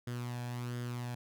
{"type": "tone with flanger", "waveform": "sawtooth", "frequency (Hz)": 121.7, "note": "B2", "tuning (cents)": -25, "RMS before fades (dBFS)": -39, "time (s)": [0.07, 1.15], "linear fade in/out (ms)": 5, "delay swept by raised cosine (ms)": [0.6, 1.22], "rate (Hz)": 1.4, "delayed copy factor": 0.55, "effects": []}